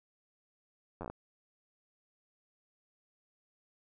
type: slowing click train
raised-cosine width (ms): 1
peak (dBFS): -27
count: 7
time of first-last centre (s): 1.01-1.1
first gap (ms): 10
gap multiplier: 1.16
effects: none